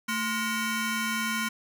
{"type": "ring-modulated tone", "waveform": "20% pulse", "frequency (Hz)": 826, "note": "G#5", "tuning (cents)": -10, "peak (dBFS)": -19, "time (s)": [0.08, 1.49], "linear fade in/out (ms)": 10, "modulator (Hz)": 604, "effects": []}